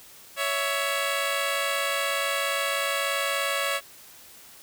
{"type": "tone pair together", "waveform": "10% pulse", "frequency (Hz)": [558.9, 659.3], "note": ["C#5", "E5"], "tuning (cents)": [14, 0], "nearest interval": "minor third", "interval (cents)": 286, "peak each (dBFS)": [-18, -21], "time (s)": [0.36, 3.81], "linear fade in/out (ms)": 50, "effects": ["white hiss -49 dBFS RMS until 4.62 s"]}